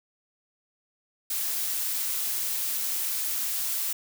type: noise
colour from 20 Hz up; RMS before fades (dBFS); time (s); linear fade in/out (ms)
blue; -29; 1.3-3.93; 5
effects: none